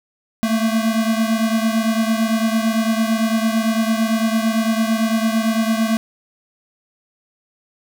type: beating tone pair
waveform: square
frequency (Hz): 221.1 / 230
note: A3 / A#3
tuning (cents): +9 / -23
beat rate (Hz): 8.9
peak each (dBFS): -18 / -22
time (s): 0.43-5.97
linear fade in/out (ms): 0
effects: none